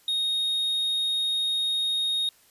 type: tone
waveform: triangle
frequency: 3726 Hz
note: A#7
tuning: 2 cents flat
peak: -22 dBFS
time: 0.08-2.29 s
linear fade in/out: 2 ms
effects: white hiss -59 dBFS RMS until 2.5 s + resampled to 32000 Hz